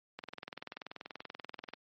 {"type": "click train", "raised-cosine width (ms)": 0.3, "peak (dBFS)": -26, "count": 33, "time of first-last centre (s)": [0.19, 1.736], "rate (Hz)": 20.7, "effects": ["high-pass 200 Hz 12 dB/octave", "MP3 32 kbps"]}